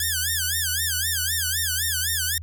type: tone with vibrato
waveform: 5% pulse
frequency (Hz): 1645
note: G#6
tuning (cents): -17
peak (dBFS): -12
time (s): 0-2.38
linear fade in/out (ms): 2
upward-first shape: sine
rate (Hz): 3.9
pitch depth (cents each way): 190
effects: added 83 Hz sine -33 dBFS peak until 2.42 s